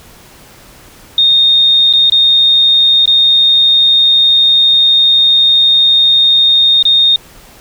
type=tone with dropouts; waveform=sine; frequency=3684 Hz; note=A#7; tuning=21 cents flat; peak=-5 dBFS; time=1.18-7.16 s; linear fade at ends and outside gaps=2 ms; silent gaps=1.928-1.935 / 2.099-2.121 / 3.057-3.076 / 6.827-6.852 s; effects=pink hiss -39 dBFS RMS until 7.6 s